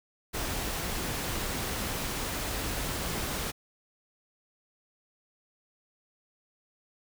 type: noise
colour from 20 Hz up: pink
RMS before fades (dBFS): -33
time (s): 0.33-3.52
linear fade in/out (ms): 20
effects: none